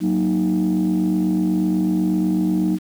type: chord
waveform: sine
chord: D# minor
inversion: first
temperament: equal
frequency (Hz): 185 / 233.1 / 311.1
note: F#3 / A#3 / D#4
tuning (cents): 0 / 0 / 0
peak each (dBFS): -18 / -23 / -18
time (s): 0-2.79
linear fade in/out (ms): 50
effects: tanh soft clip ceiling -12 dBFS + 7-bit